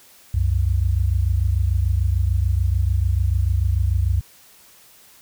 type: tone pair together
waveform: sine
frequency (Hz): 65.9 / 92.7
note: C2 / F#2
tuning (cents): +13 / +4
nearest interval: tritone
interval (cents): 591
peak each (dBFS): -19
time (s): 0.34-4.21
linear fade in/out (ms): 5
effects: white hiss -50 dBFS RMS until 5.21 s